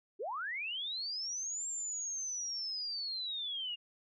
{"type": "linear two-way sweep", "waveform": "sine", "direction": "up then down", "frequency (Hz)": [338.2, 7459, 2807], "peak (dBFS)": -36, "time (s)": [0.19, 3.76], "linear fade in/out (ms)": 20, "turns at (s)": 1.67, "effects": []}